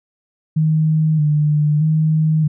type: tone with vibrato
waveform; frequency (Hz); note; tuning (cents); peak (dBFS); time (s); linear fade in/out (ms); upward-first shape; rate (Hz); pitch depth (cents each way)
sine; 153.2; D#3; -27; -12; 0.56-2.48; 10; square; 0.8; 39
effects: none